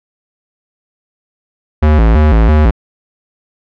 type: tone with vibrato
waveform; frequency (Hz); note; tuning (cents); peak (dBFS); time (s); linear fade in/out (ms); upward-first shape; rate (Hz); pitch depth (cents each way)
square; 65; C2; -11; -6; 1.82-2.71; 10; square; 3; 280
effects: low-pass 2000 Hz 12 dB/octave